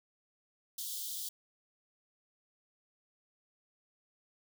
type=high-pass noise; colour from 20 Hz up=white; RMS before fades=-40 dBFS; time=0.78-1.29 s; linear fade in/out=5 ms; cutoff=3100 Hz; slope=96 dB/octave; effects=none